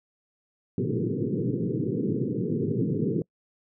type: band-pass noise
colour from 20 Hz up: pink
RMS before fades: -27 dBFS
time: 0.78-3.22 s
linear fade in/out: 2 ms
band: 110 to 470 Hz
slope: 96 dB/octave
effects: noise-tail reverb RT60 0.1 s tail -26 dB re dry